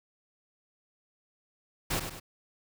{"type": "noise with echo", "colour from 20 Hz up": "pink", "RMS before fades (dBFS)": -30, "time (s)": [1.9, 2], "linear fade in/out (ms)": 10, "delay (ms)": 100, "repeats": 2, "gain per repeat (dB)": -7, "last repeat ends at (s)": 2.2, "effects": []}